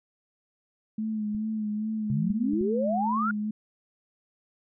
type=tone with vibrato; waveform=sine; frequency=214.6 Hz; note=A3; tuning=43 cents flat; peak=-27 dBFS; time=0.98-3.51 s; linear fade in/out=5 ms; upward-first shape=sine; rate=2.4 Hz; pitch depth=40 cents each way
type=clicks; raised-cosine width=5 ms; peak=-30 dBFS; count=4; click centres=1.348 / 2.304 / 2.535 / 2.611 s
type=exponential sweep; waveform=sine; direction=up; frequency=128.7 to 1451 Hz; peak=-25 dBFS; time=2.1-3.31 s; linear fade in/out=2 ms
effects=none